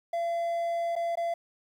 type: tone with dropouts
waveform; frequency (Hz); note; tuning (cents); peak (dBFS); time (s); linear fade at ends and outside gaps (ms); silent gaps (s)
triangle; 680; F5; -46; -25; 0.13-1.34; 5; 0.955-0.962 / 1.155-1.172
effects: 10-bit